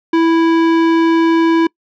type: tone with tanh clipping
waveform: sine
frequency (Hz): 329.6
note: E4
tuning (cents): 0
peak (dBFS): -11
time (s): 0.13-1.67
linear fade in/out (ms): 5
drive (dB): 17
effects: noise-tail reverb RT60 0.1 s tail -26 dB re dry